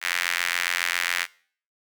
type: tone with high-pass filter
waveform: sawtooth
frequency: 87.31 Hz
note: F2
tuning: in tune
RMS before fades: -26 dBFS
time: 0.01-1.27 s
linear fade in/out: 50 ms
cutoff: 1900 Hz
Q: 2.4
effects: noise-tail reverb RT60 0.5 s tail -22 dB re dry